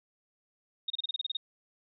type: tone bursts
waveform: sine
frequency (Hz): 3714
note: A#7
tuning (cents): -7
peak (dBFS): -29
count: 10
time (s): 0.88-1.37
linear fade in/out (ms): 5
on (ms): 22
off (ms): 30
effects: none